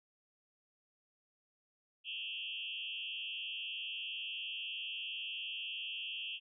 sine tone with frequency modulation, 2960 Hz, F#7, in tune, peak -39 dBFS, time 2.04-6.4 s, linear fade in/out 50 ms, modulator 103 Hz, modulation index 3.3, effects none

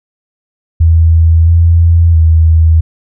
sine tone with pitch steps, 81.9 / 84 / 80.8 Hz, E2 / E2 / E2, -11 / +33 / -34 cents, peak -3 dBFS, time 0.8-2.81 s, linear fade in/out 10 ms, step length 670 ms, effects none

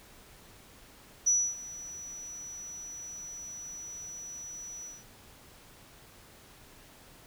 sine tone with ADSR envelope, 5900 Hz, F#8, 6 cents flat, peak -20 dBFS, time 1.26-5.05 s, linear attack 15 ms, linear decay 270 ms, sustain -20 dB, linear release 200 ms, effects tanh soft clip ceiling -16 dBFS + pink hiss -55 dBFS RMS until 7.26 s

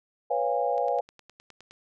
sine chord, C# dominant seventh, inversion third, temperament equal with one note detuned, 493.9 / 554.4 / 698.5 / 816.8 Hz, B4 / C#5 / E#5 / G#5, 0 / 0 / 0 / -29 cents, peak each -29 dBFS, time 0.3-1.01 s, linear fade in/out 10 ms
click train, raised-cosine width 0.2 ms, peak -31 dBFS, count 10, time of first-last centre 0.78-1.71 s, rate 9.68 Hz
effects none

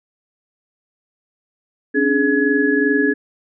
sine tone cluster, 270.5 / 293.1 / 419.7 / 1689 Hz, C#4 / D4 / G#4 / G#6, -42 / -3 / +18 / +29 cents, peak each -19 dBFS, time 1.94-3.14 s, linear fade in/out 20 ms, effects none

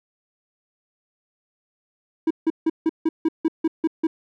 triangle tone bursts, 322.1 Hz, E4, 40 cents flat, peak -14 dBFS, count 10, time 2.27-4.07 s, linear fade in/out 5 ms, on 36 ms, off 160 ms, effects none

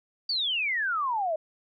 sine exponential sweep, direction down, 4699 to 607 Hz, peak -25 dBFS, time 0.29-1.36 s, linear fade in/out 5 ms, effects none

